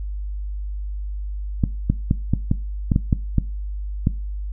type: clicks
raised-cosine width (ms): 5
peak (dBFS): -4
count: 10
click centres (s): 1.638 / 1.9 / 2.111 / 2.336 / 2.514 / 2.918 / 2.961 / 3.128 / 3.383 / 4.071
effects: noise-tail reverb RT60 0.3 s tail -19 dB re dry + added 50 Hz sine -25 dBFS peak until 4.52 s